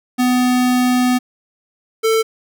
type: tone pair in turn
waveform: square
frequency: 249.9 / 445.3 Hz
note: B3 / A4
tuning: +21 / +21 cents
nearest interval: minor seventh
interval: 1000 cents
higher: second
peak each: -13 dBFS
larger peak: neither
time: 0.18-1.19 / 2.03-2.23 s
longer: first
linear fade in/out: 20 ms
effects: none